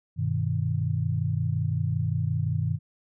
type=chord; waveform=sine; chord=G augmented; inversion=none; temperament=equal; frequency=98 / 123.47 / 155.56 Hz; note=G2 / B2 / D#3; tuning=0 / 0 / 0 cents; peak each=-28 dBFS; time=0.16-2.79 s; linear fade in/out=50 ms; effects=none